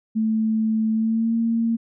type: tone with pitch glide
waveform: sine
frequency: 220 to 229.1 Hz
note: A3 to A#3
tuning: 0 to -30 cents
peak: -18 dBFS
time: 0.15-1.77 s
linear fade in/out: 20 ms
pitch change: +70 cents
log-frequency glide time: 0.92-1.35 s
effects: none